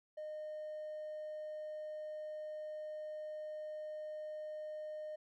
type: tone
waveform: triangle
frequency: 613 Hz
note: D#5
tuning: 26 cents flat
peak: -39 dBFS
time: 0.17-5.16 s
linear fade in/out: 10 ms
effects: tanh soft clip ceiling -37 dBFS